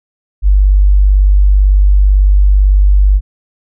sine tone, 49 Hz, G1, in tune, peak -4 dBFS, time 0.42-3.21 s, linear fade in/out 50 ms, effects none

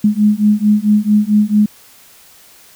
sine beating tone pair, 207.7 / 212.2 Hz, G#3 / G#3, 0 / +38 cents, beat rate 4.5 Hz, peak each -12 dBFS, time 0.04-1.66 s, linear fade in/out 5 ms, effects white hiss -44 dBFS RMS until 2.75 s

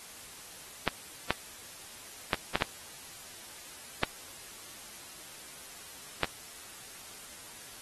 clicks, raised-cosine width 0.3 ms, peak -9 dBFS, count 7, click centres 0.877 / 1.306 / 2.332 / 2.556 / 2.622 / 4.034 / 6.233 s, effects white hiss -48 dBFS RMS until 7.81 s + AAC 32 kbps

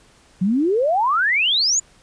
sine exponential sweep, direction up, 174.61 to 7160 Hz, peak -15 dBFS, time 0.41-1.8 s, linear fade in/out 10 ms, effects pink hiss -53 dBFS RMS until 2.02 s + resampled to 22050 Hz

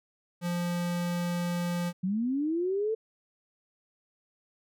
square tone, 174.5 Hz, F3, 1 cent flat, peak -29 dBFS, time 0.41-1.93 s, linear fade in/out 50 ms
sine linear sweep, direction up, 177.2 to 451.2 Hz, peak -26 dBFS, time 2.03-2.95 s, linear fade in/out 10 ms
effects none

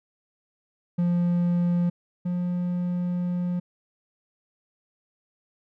triangle tone pair in turn, 174.61 / 177.46 Hz, F3 / F3, 0 / +28 cents, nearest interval unison, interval 28 cents, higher second, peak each -18 / -22 dBFS, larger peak first, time 0.98-1.9 / 2.25-3.6 s, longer second, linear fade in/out 10 ms, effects none

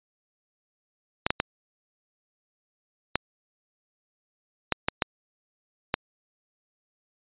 clicks, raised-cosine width 0.3 ms, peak -6 dBFS, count 8, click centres 1.265 / 1.305 / 1.401 / 3.156 / 4.723 / 4.885 / 5.022 / 5.941 s, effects resampled to 8000 Hz

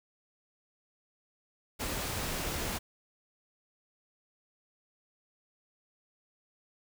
pink noise, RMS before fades -35 dBFS, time 1.79-2.79 s, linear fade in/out 20 ms, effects none

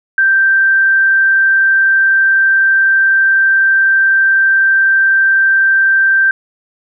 sine tone, 1568 Hz, G6, in tune, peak -7 dBFS, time 0.18-6.31 s, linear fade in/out 2 ms, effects none

